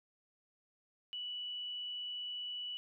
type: tone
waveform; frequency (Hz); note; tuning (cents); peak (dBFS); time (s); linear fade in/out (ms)
sine; 2955; F#7; -3; -39; 1.13-2.77; 0
effects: none